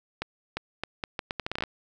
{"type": "accelerating click train", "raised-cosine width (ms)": 0.3, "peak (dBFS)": -14, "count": 14, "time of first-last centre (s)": [0.22, 1.637], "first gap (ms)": 350, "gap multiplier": 0.76, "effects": []}